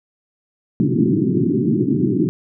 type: band-pass noise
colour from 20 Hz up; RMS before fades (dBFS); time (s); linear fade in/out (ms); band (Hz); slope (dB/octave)
white; -17; 0.8-2.29; 0; 110 to 380; 96
effects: none